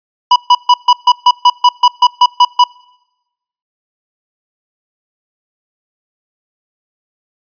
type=tone bursts; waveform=square; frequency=983 Hz; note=B5; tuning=8 cents flat; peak=-4 dBFS; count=13; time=0.31-2.64 s; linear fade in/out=5 ms; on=50 ms; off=140 ms; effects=noise-tail reverb RT60 1.0 s tail -26 dB re dry + resampled to 11025 Hz